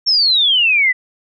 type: exponential sweep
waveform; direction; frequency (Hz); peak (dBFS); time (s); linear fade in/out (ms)
sine; down; 5500 to 1954; -10; 0.06-0.93; 20
effects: none